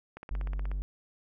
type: click train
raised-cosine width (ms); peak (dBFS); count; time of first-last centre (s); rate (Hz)
0.5; -28; 10; 0.17-0.715; 16.5
type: tone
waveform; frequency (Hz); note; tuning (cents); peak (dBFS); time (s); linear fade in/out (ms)
triangle; 48.57; G1; -15; -28; 0.31-0.82; 0
effects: none